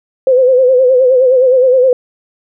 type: tone with vibrato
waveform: sine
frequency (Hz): 512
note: C5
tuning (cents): -38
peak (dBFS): -5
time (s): 0.27-1.93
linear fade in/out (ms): 2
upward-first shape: sine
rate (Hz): 9.6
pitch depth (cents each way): 68
effects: none